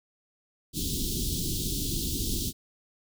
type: band-stop noise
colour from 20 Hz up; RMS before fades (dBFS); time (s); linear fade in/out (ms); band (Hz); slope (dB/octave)
pink; -30; 0.73-2.53; 50; 380 to 3300; 48
effects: none